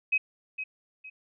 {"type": "tone with echo", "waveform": "sine", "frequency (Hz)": 2538, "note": "D#7", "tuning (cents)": 34, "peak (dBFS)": -21, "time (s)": [0.12, 0.18], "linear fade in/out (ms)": 10, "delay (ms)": 460, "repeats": 2, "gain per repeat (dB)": -10, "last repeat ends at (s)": 1.1, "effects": []}